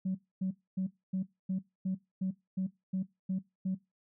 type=tone bursts; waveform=sine; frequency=187.7 Hz; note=F#3; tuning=25 cents sharp; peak=-28 dBFS; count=11; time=0.05-3.75 s; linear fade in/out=10 ms; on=100 ms; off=260 ms; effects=noise-tail reverb RT60 0.2 s tail -19 dB re dry + tanh soft clip ceiling -26 dBFS